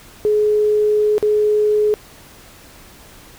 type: tone with dropouts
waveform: sine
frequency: 422.3 Hz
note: G#4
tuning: 29 cents sharp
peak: -12 dBFS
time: 0.25-1.94 s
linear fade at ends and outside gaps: 0 ms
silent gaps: 1.181-1.227 s
effects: pink hiss -43 dBFS RMS until 3.38 s